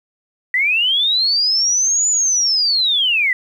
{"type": "linear two-way sweep", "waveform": "sine", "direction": "up then down", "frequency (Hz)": [1930, 7040, 1930], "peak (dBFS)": -13, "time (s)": [0.54, 3.33], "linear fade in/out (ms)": 2, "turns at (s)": 2.09, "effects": ["8-bit"]}